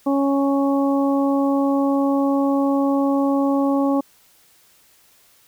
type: harmonic tone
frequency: 277.2 Hz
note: C#4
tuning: in tune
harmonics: 1 / 2 / 3 / 4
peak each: -17 / -23 / -27 / -29 dBFS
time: 0.06-4.01 s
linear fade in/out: 10 ms
effects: white hiss -55 dBFS RMS until 5.47 s